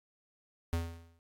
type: tone with exponential decay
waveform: square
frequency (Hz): 83.8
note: E2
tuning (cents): +29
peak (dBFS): -28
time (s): 0.73-1.19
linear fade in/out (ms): 0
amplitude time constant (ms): 100
effects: AAC 64 kbps